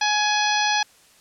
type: harmonic tone with a mistuned harmonic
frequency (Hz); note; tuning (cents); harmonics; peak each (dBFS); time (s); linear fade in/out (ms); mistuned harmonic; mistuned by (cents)
839; G#5; +17; 1 / 2 / 3 / 4 / 5 / 6 / 7; -22 / -25 / -27 / -28 / -29 / -30 / -30; 0.01-0.83; 5; 6; -17
effects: white hiss -54 dBFS RMS until 1.2 s + low-pass 10000 Hz 12 dB/octave